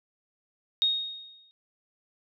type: tone with exponential decay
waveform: sine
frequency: 3729 Hz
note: A#7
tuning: in tune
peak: -19 dBFS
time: 0.82-1.51 s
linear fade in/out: 0 ms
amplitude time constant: 150 ms
effects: none